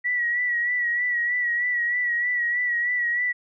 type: tone with vibrato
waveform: sine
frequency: 1935 Hz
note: B6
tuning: 36 cents flat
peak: -21 dBFS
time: 0.04-3.33 s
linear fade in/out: 20 ms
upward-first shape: sine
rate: 3.2 Hz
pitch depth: 41 cents each way
effects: none